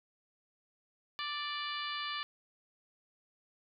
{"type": "harmonic tone with a mistuned harmonic", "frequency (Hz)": 587.3, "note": "D5", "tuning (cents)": 0, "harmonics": [2, 3, 4, 5, 6, 7, 8], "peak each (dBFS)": [-40, -43, -45, -43, -44, -47, -48], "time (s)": [1.19, 2.23], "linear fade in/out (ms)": 0, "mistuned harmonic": 8, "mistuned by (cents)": -23, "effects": []}